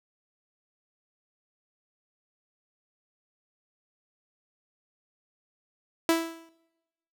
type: tone with exponential decay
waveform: sawtooth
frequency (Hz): 329.6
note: E4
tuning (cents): 0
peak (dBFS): -14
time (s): 6.09-6.49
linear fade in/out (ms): 1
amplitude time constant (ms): 85
effects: noise-tail reverb RT60 1.0 s tail -23 dB re dry